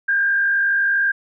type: tone with frequency modulation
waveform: sine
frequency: 1601 Hz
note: G6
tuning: 36 cents sharp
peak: -15 dBFS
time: 0.08-1.12 s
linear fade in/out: 10 ms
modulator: 52.2 Hz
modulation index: 0.68
effects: none